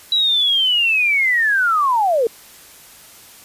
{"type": "linear sweep", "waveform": "sine", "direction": "down", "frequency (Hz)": [3931, 430.9], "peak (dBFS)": -13, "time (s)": [0.12, 2.27], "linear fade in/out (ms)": 2, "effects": ["white hiss -43 dBFS RMS until 3.44 s", "resampled to 32000 Hz"]}